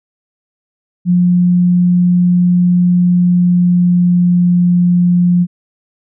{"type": "tone with pitch glide", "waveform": "sine", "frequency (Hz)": [177.7, 176.57], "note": ["F3", "F3"], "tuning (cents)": [30, 19], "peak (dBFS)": -7, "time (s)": [1.05, 5.47], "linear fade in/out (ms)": 50, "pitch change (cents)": -11, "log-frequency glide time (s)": [2.99, 4.56], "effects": []}